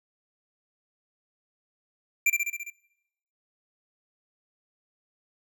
square tone with echo, 2363 Hz, D7, 10 cents sharp, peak -19 dBFS, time 2.26-2.3 s, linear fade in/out 5 ms, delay 67 ms, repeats 6, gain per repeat -3 dB, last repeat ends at 2.702 s, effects noise-tail reverb RT60 0.9 s tail -23 dB re dry

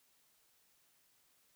silence, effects white hiss -72 dBFS RMS until 1.55 s

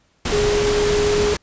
sine tone in noise, 415.3 Hz, G#4, in tune, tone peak -16 dBFS, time 0.32-1.34 s, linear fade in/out 5 ms, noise pink, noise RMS -22 dBFS, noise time 0.25-1.37 s, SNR +3 dB, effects pink hiss -61 dBFS RMS until 1.42 s + resampled to 16000 Hz

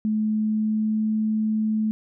sine tone with pitch glide, 215.4 to 216.9 Hz, A3 to A3, -37 to -25 cents, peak -20 dBFS, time 0.05-1.91 s, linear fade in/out 0 ms, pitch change +12 cents, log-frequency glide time 0.36-1.11 s, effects none

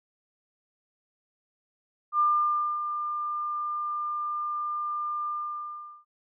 sine tone with ADSR envelope, 1199 Hz, D6, 36 cents sharp, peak -19 dBFS, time 2.12-6.05 s, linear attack 74 ms, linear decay 590 ms, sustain -9 dB, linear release 770 ms, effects none

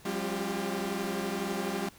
sawtooth tone cluster, 180 / 201.9 / 268.9 / 347.4 / 391.8 Hz, F#3 / G#3 / C4 / F4 / G4, -47 / -49 / +47 / -9 / -1 cents, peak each -35 / -31 / -37 / -34 / -33 dBFS, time 0.05-1.89 s, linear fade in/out 5 ms, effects pink hiss -55 dBFS RMS until 1.98 s

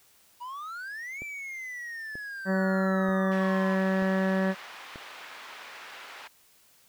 triangle exponential two-way sweep, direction up then down, 948 to 2349 to 998 Hz, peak -34 dBFS, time 0.4-3.76 s, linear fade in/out 20 ms, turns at 1.23 s
click train, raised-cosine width 2 ms, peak -29 dBFS, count 5, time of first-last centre 1.22-4.958 s, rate 1.07 Hz
harmonic tone, 190.2 Hz, F#3, 48 cents sharp, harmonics 1 / 2 / 3 / 4 / 5 / 6 / 7 / 8 / 9 / 10, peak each -25 / -34 / -30 / -40 / -41 / -42 / -44 / -44 / -36 / -41 dBFS, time 2.45-4.55 s, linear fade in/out 50 ms
pink band-pass noise, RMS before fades -45 dBFS, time 3.31-6.28 s, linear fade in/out 10 ms, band 1000 to 3000 Hz, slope 12 dB/octave
effects white hiss -61 dBFS RMS until 6.88 s

